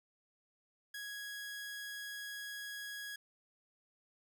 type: tone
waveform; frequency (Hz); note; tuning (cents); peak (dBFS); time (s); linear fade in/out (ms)
sawtooth; 1661.2; G#6; 0; -39; 0.94-3.16; 5
effects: none